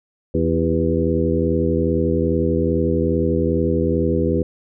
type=harmonic tone with a mistuned harmonic; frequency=82.41 Hz; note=E2; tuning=in tune; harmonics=1 / 2 / 3 / 4 / 5 / 6; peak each=-23 / -23 / -23 / -23 / -23 / -23 dBFS; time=0.34-4.43 s; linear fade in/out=5 ms; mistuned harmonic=5; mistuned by=-48 cents; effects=none